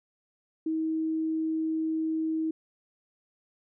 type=tone; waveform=sine; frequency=318.7 Hz; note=D#4; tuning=42 cents sharp; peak=-26 dBFS; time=0.66-2.51 s; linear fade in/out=5 ms; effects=none